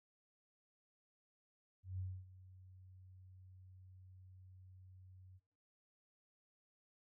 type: tone with ADSR envelope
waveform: sine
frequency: 93 Hz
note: F#2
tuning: 9 cents sharp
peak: -39 dBFS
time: 1.83-5.4 s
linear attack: 160 ms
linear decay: 260 ms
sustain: -18 dB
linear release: 40 ms
effects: noise-tail reverb RT60 0.9 s tail -26 dB re dry